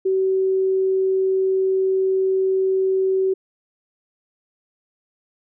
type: tone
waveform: sine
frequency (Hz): 380.4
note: F#4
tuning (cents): +48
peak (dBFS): -16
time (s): 0.05-3.34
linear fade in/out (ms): 10
effects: none